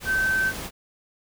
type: tone in noise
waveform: sine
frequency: 1543 Hz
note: G6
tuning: 28 cents flat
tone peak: -20 dBFS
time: 0.05-0.53 s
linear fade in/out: 50 ms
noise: pink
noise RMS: -34 dBFS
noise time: 0-0.71 s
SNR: +11 dB
effects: none